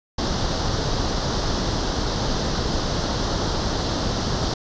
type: noise with comb filter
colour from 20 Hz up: pink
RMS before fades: -23 dBFS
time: 0.18-4.54 s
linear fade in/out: 5 ms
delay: 0.21 ms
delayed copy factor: +0.7
effects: resampled to 16000 Hz